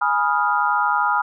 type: chord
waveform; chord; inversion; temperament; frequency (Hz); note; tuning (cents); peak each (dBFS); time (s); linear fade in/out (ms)
sine; F half-diminished seventh; first; equal with one note detuned; 830.6 / 979.8 / 1244.5 / 1396.9; Ab5 / Cb6 / Eb6 / F6; 0 / -14 / 0 / 0; -22; 0.01-1.22; 10
effects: none